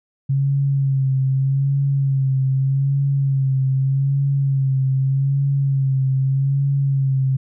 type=tone with vibrato; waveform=sine; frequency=136 Hz; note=C#3; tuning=33 cents flat; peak=-15 dBFS; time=0.29-7.37 s; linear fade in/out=10 ms; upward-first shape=sine; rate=0.82 Hz; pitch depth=40 cents each way; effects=none